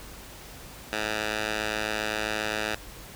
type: tone with band-pass filter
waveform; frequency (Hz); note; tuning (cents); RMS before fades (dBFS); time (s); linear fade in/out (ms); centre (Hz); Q
10% pulse; 107.5; A2; -40; -30; 0.93-2.75; 0; 2400; 0.68
effects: added 50 Hz sine -49 dBFS peak until 3.15 s + pink hiss -45 dBFS RMS until 3.15 s